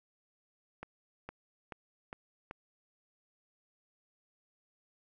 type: accelerating click train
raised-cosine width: 0.5 ms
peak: -27 dBFS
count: 5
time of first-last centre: 0.83-2.511 s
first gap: 460 ms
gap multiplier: 0.94
effects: none